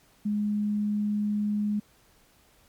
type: tone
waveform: sine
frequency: 208.3 Hz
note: G#3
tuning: 5 cents sharp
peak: -24 dBFS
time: 0.25-1.8 s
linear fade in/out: 10 ms
effects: pink hiss -61 dBFS RMS until 2.68 s + MP3 96 kbps